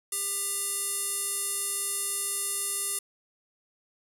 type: tone with band-pass filter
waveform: square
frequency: 399 Hz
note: G4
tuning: 31 cents sharp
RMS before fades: -31 dBFS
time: 0.12-2.99 s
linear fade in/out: 5 ms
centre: 10000 Hz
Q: 3.9
effects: none